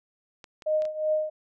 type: clicks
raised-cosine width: 0.2 ms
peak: -27 dBFS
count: 4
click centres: 0.442 / 0.622 / 0.821 / 0.853 s
type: tone with tremolo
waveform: sine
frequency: 618 Hz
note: D#5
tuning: 12 cents flat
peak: -20 dBFS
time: 0.66-1.3 s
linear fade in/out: 10 ms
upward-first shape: triangle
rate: 2.7 Hz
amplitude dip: 85%
effects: none